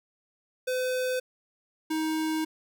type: tone pair in turn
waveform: square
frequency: 508 / 315.2 Hz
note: B4 / D#4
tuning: +49 / +23 cents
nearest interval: minor sixth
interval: 826 cents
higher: first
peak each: -27 dBFS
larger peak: neither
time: 0.67-1.2 / 1.9-2.45 s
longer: second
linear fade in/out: 10 ms
effects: none